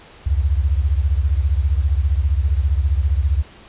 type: beating tone pair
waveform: sine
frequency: 67 / 82 Hz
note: C2 / E2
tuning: +42 / -9 cents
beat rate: 15 Hz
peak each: -16 / -19 dBFS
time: 0.26-3.43 s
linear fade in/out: 10 ms
effects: pink hiss -44 dBFS RMS until 3.68 s + resampled to 8000 Hz